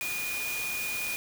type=tone in noise; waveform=sine; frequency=2449 Hz; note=D#7; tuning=28 cents flat; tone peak=-32 dBFS; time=0.01-1.16 s; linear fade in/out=0 ms; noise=white; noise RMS=-36 dBFS; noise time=0.01-1.16 s; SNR=+1 dB; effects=none